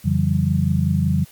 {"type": "tone cluster", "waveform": "sine", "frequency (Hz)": [88.7, 140.4, 165.5, 190.9], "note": ["F2", "C#3", "E3", "G3"], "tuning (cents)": [27, 22, 7, -46], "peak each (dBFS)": -21, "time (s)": [0.04, 1.25], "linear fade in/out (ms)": 20, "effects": ["white hiss -48 dBFS RMS until 1.31 s", "MP3 96 kbps"]}